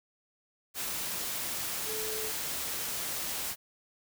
sine tone in noise, 435.6 Hz, A4, 17 cents flat, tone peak -38 dBFS, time 1.85-2.32 s, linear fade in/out 50 ms, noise white, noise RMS -35 dBFS, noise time 0.74-3.56 s, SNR -6 dB, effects none

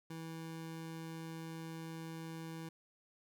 25% pulse tone, 162.8 Hz, E3, 21 cents flat, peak -40 dBFS, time 0.1-2.69 s, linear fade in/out 5 ms, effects none

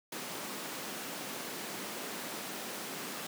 pink high-pass noise, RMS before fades -41 dBFS, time 0.12-3.27 s, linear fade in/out 5 ms, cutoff 190 Hz, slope 24 dB/octave, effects none

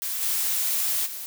blue noise with level steps, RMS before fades -29 / -25 / -35 dBFS, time 0.02-1.26 s, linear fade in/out 0 ms, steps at 0.21 / 1.05 s, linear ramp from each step 20 ms, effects none

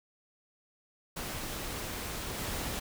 pink noise with level steps, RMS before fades -38 / -36 dBFS, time 1.16-2.8 s, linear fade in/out 10 ms, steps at 2.38 s, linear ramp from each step 5 ms, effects none

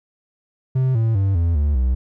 triangle tone with pitch steps, 130.2 / 112.69 / 97.54 / 84.42 / 73.07 / 63.25 Hz, C3 / A2 / G2 / E2 / D2 / B1, -8 / +42 / -8 / +42 / -8 / +42 cents, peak -13 dBFS, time 0.75-1.95 s, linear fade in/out 10 ms, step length 200 ms, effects none

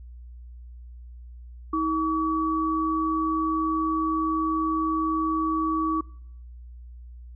sine tone pair together, 319.3 / 1138 Hz, D#4 / C#6, +45 / +45 cents, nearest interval octave + minor seventh, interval 2200 cents, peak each -25 dBFS, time 1.73-6.01 s, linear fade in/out 5 ms, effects noise-tail reverb RT60 0.7 s tail -23 dB re dry + added 60 Hz sine -40 dBFS peak until 7.35 s

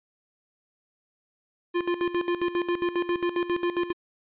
square tone with tremolo, 349.2 Hz, F4, in tune, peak -23 dBFS, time 1.74-3.93 s, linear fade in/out 20 ms, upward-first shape square, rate 7.4 Hz, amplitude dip 75%, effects resampled to 8000 Hz

